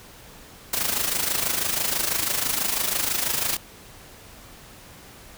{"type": "noise with amplitude modulation", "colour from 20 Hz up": "white", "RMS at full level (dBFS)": -22, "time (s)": [0.73, 3.57], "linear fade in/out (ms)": 5, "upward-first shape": "sine", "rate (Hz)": 26.1, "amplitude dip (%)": 65, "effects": ["pink hiss -46 dBFS RMS until 5.37 s"]}